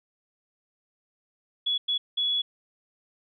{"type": "tone bursts at uneven times", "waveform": "sine", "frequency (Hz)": 3386, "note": "G#7", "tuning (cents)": 33, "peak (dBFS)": -23, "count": 3, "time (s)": [[1.66, 1.78], [1.88, 1.98], [2.17, 2.42]], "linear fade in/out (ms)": 10, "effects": []}